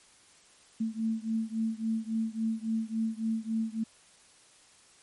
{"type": "beating tone pair", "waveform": "sine", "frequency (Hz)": [221.7, 225.3], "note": ["A3", "A3"], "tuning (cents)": [13, 41], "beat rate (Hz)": 3.6, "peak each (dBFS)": [-31, -32], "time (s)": [0.8, 3.84], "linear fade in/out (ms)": 10, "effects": ["white hiss -59 dBFS RMS until 5.02 s", "MP3 48 kbps"]}